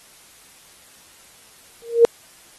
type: tone with exponential growth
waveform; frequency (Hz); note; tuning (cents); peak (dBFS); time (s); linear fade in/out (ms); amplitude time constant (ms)
sine; 466.2; A#4; 0; -4; 1.82-2.05; 0; 50
effects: white hiss -49 dBFS RMS until 2.58 s + AAC 32 kbps